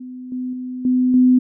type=tone with level steps; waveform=sine; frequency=252.9 Hz; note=B3; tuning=41 cents sharp; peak=-30 / -22 / -25 / -13 / -9 dBFS; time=0-1.39 s; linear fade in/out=10 ms; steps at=0.32 / 0.53 / 0.85 / 1.14 s; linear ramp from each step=2 ms; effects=none